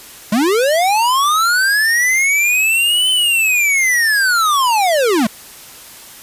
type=linear two-way sweep; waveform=square; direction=up then down; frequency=196.8 to 3061 to 196.8 Hz; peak=-12 dBFS; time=0.32-5.27 s; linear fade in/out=5 ms; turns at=3.1 s; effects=white hiss -37 dBFS RMS until 6.22 s + resampled to 32000 Hz